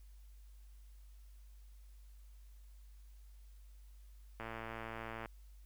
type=click train; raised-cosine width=0.5 ms; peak=-29 dBFS; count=98; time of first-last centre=4.4-5.258 s; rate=113 Hz; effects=added 50 Hz sine -54 dBFS peak until 5.65 s + white hiss -73 dBFS RMS until 5.65 s